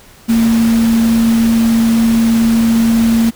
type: tone in noise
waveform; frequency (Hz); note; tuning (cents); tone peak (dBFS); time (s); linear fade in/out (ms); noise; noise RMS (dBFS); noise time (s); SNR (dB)
sine; 228.3; A#3; -36; -8; 0.28-3.31; 20; pink; -24; 0.28-3.31; +13
effects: pink hiss -42 dBFS RMS until 3.35 s